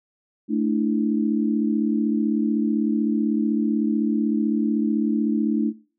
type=chord; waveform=sine; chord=A suspended fourth; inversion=none; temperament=equal; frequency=220 / 293.7 / 329.6 Hz; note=A3 / D4 / E4; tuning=0 / 0 / 0 cents; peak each=-22 / -23 / -27 dBFS; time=0.48-5.73 s; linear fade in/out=50 ms; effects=noise-tail reverb RT60 0.4 s tail -22 dB re dry